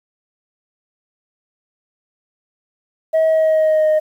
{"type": "tone with pitch glide", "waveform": "sine", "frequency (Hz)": [640, 618.9], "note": ["D#5", "D#5"], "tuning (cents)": [49, -9], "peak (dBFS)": -9, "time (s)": [3.13, 4], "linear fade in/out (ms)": 20, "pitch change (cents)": -58, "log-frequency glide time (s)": [3.27, 3.89], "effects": ["tanh soft clip ceiling -10 dBFS", "8-bit"]}